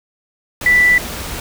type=tone in noise; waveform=sine; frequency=1975.5 Hz; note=B6; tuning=in tune; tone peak=-8 dBFS; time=0.66-0.98 s; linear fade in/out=2 ms; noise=pink; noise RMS=-26 dBFS; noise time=0.61-1.4 s; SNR=+15 dB; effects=none